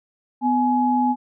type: tone pair together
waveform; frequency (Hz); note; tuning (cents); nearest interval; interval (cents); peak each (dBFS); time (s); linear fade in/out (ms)
sine; 250 / 841.8; B3 / G#5; +21 / +23; octave + major sixth; 2102; -19; 0.41-1.16; 50
effects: none